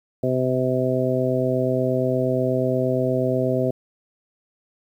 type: harmonic tone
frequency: 128.4 Hz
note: C3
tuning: 32 cents flat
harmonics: 1 / 2 / 3 / 4 / 5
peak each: -25 / -25 / -25 / -25 / -25 dBFS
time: 0.23-3.71 s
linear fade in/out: 5 ms
effects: 9-bit